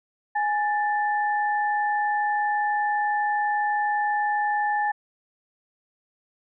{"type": "tone pair together", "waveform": "sine", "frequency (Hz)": [833, 1765.1], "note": ["G#5", "A6"], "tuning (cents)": [5, 5], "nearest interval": "octave + minor second", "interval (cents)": 1300, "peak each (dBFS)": [-22, -28], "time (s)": [0.35, 4.92], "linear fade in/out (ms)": 10, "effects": []}